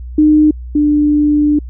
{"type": "tone pair in turn", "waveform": "sine", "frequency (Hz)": [304.6, 296.3], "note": ["D#4", "D4"], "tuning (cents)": [-37, 15], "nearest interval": "unison", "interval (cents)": 48, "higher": "first", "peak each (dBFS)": [-5, -8], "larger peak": "first", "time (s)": [[0.18, 0.51], [0.75, 1.59]], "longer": "second", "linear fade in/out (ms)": 5, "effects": ["added 61 Hz sine -24 dBFS peak until 1.69 s"]}